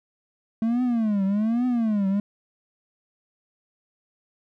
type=tone with vibrato; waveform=triangle; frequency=220 Hz; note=A3; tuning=in tune; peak=-18 dBFS; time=0.62-2.2 s; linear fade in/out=2 ms; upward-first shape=triangle; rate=1.2 Hz; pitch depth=250 cents each way; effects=none